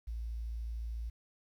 sine tone with quantisation, 56.8 Hz, A#1, 44 cents flat, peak -36 dBFS, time 0.07-1.1 s, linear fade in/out 10 ms, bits 11, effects none

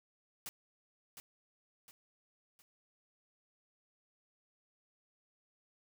white noise with echo, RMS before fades -44 dBFS, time 0.46-0.49 s, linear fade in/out 0 ms, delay 710 ms, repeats 3, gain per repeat -7 dB, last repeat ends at 2.62 s, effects none

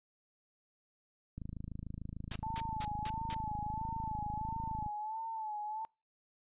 click train, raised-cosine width 5 ms, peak -30 dBFS, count 94, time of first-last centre 1.38-4.863 s, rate 26.7 Hz
white noise bursts, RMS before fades -40 dBFS, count 5, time 2.31-3.345 s, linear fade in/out 2 ms, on 47 ms, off 200 ms
sine tone with vibrato, 870 Hz, A5, 20 cents flat, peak -37 dBFS, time 2.43-5.85 s, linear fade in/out 0 ms, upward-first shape sine, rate 1.5 Hz, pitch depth 67 cents each way
effects noise-tail reverb RT60 0.3 s tail -26 dB re dry + resampled to 8000 Hz

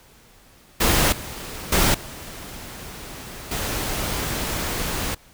pink noise with level steps, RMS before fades -18 / -34 / -18 / -37 / -26 dBFS, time 0.8-5.15 s, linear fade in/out 10 ms, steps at 1.12 / 1.72 / 1.94 / 3.51 s, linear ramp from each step 5 ms, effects pink hiss -52 dBFS RMS until 5.33 s

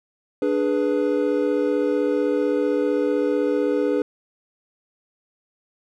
triangle chord, G# diminished, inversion second, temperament equal with one note detuned, 293.7 / 418.2 / 493.9 Hz, D4 / G#4 / B4, 0 / +12 / 0 cents, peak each -21 dBFS, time 0.42-4.02 s, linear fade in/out 2 ms, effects none

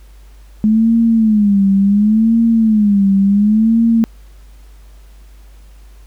sine tone with vibrato, 212 Hz, G#3, 36 cents sharp, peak -8 dBFS, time 0.64-4.04 s, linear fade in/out 0 ms, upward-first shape sine, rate 0.7 Hz, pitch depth 140 cents each way, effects added 50 Hz sine -37 dBFS peak until 6.06 s + pink hiss -52 dBFS RMS until 6.06 s

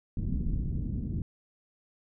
pink low-pass noise, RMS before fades -31 dBFS, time 0.17-1.22 s, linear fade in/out 2 ms, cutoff 240 Hz, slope 24 dB/octave, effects none

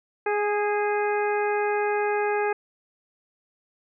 harmonic tone with a mistuned harmonic, 415.3 Hz, G#4, in tune, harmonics 1 / 2 / 3 / 4 / 5 / 6, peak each -24 / -27 / -35 / -32 / -36 / -37 dBFS, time 0.26-2.53 s, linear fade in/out 5 ms, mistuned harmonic 4, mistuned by -23 cents, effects none

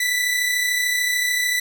sawtooth tone pair together, 1975.5 / 2009 Hz, B6 / B6, 0 / +29 cents, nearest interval unison, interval 29 cents, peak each -16 / -24 dBFS, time 0-1.6 s, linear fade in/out 5 ms, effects none

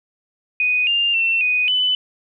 sine tone with pitch steps, 2488 / 2800 / 2696 / 2488 / 3004 Hz, D#7 / F7 / E7 / D#7 / F#7, -1 / +4 / +38 / -1 / +26 cents, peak -15 dBFS, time 0.6-1.95 s, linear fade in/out 2 ms, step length 270 ms, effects none

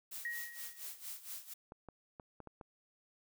blue noise with tremolo, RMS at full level -44 dBFS, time 0.11-1.54 s, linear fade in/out 10 ms, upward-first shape sine, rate 4.3 Hz, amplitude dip 80%
sine tone with exponential decay, 1890 Hz, A#6, 23 cents sharp, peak -35 dBFS, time 0.25-0.99 s, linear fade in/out 2 ms, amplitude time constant 160 ms
clicks, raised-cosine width 1 ms, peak -35 dBFS, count 6, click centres 1.721 / 1.887 / 2.198 / 2.403 / 2.473 / 2.612 s
effects none

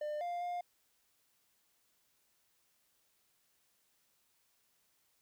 triangle tone with pitch steps, 599 / 700 / 707 Hz, D5 / F5 / F5, +34 / +4 / +21 cents, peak -34 dBFS, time 0.01-0.61 s, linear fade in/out 5 ms, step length 200 ms, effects white hiss -75 dBFS RMS until 5.21 s

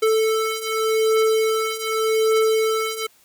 square beating tone pair, 440 / 440.85 Hz, A4 / A4, 0 / +3 cents, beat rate 0.85 Hz, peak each -23 / -20 dBFS, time 0.02-3.07 s, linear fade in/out 10 ms, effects white hiss -56 dBFS RMS until 3.24 s

